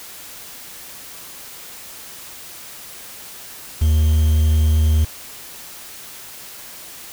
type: tone with quantisation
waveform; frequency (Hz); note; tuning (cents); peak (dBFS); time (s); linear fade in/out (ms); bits
triangle; 77.6; D#2; -4; -10; 3.81-5.05; 10; 6
effects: white hiss -37 dBFS RMS until 7.12 s